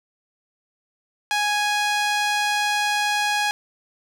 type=tone with band-pass filter; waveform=sawtooth; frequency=830.6 Hz; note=G#5; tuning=in tune; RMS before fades=-22 dBFS; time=1.31-3.51 s; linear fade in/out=0 ms; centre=2800 Hz; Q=0.5; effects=none